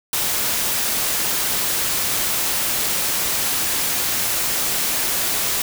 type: noise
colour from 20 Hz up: white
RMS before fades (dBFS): -21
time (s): 0.13-5.62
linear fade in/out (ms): 2
effects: none